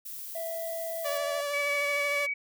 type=noise; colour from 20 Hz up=violet; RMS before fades=-40 dBFS; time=0.05-1.18 s; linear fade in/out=10 ms
type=tone; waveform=triangle; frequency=660 Hz; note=E5; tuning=2 cents sharp; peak=-31 dBFS; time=0.35-1.41 s; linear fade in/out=5 ms
type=tone with vibrato; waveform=sawtooth; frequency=575 Hz; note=D5; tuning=37 cents flat; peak=-26 dBFS; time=1.04-2.27 s; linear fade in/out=20 ms; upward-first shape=triangle; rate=13 Hz; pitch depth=26 cents each way
type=tone with pitch glide; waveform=sine; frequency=2286 to 2269 Hz; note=D7 to C#7; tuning=-47 to +40 cents; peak=-28 dBFS; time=1.53-2.34 s; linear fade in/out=10 ms; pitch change=-13 cents; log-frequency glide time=1.64-1.76 s
effects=none